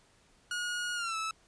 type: tone with pitch glide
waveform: sawtooth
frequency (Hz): 1443 to 1308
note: F#6 to E6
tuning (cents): -44 to -14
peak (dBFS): -29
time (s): 0.51-1.31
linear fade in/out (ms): 2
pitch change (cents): -170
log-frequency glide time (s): 0.95-1.16
effects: pink hiss -65 dBFS RMS until 1.47 s + resampled to 22050 Hz